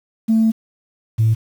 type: tone pair in turn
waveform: sine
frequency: 222.7 / 111.35 Hz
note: A3 / A2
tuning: +21 / +21 cents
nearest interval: octave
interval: 1200 cents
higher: first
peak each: -10 dBFS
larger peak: neither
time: 0.28-0.52 / 1.18-1.35 s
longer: first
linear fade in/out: 20 ms
effects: tanh soft clip ceiling -8 dBFS + 7-bit